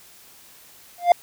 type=tone with exponential growth; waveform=triangle; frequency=700 Hz; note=F5; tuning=4 cents sharp; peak=-4 dBFS; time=0.98-1.12 s; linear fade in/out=2 ms; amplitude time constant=30 ms; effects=white hiss -49 dBFS RMS until 1.22 s